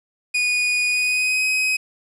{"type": "tone with pitch glide", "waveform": "40% pulse", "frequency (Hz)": [2465, 2526], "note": ["D#7", "D#7"], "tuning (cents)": [-17, 26], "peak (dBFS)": -17, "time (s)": [0.34, 1.77], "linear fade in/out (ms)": 10, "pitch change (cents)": 43, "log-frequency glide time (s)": [0.89, 1.45], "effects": ["resampled to 22050 Hz", "8-bit"]}